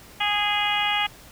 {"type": "harmonic tone", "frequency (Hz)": 413.4, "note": "G#4", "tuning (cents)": -8, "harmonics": [2, 3, 4, 5, 6, 7, 8], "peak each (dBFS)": [-26, -31, -32, -28, -29, -27, -30], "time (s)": [0.2, 1.07], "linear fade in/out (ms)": 10, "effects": ["pink hiss -47 dBFS RMS until 1.31 s"]}